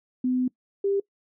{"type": "tone pair in turn", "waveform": "sine", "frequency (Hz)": [253.2, 397.1], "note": ["B3", "G4"], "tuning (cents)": [43, 22], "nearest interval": "minor sixth", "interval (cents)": 779, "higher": "second", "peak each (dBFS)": -21, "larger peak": "neither", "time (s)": [[0.24, 0.48], [0.84, 1]], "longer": "first", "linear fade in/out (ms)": 5, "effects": ["noise-tail reverb RT60 0.1 s tail -22 dB re dry"]}